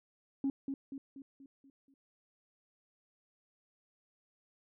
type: tone with echo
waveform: sine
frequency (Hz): 273.2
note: C#4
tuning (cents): -25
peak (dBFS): -28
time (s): 0.44-0.5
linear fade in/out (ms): 2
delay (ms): 240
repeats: 6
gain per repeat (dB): -6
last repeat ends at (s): 1.94
effects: tanh soft clip ceiling -26 dBFS